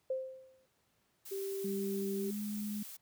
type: tone with exponential decay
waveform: sine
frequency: 523 Hz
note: C5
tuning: 1 cent flat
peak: -30 dBFS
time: 0.1-0.66 s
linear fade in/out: 5 ms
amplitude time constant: 120 ms
type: noise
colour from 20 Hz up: blue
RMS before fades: -48 dBFS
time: 1.25-2.97 s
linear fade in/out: 10 ms
type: tone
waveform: sine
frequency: 391 Hz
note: G4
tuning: 4 cents flat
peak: -36 dBFS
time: 1.31-2.31 s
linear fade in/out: 10 ms
type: tone with pitch glide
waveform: sine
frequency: 199.3 to 209.1 Hz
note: G3 to G#3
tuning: +29 to +12 cents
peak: -36 dBFS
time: 1.64-2.83 s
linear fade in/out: 5 ms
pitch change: +83 cents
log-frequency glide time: 2.15-2.38 s
effects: pink hiss -75 dBFS RMS until 3.01 s + high-pass 80 Hz 12 dB/octave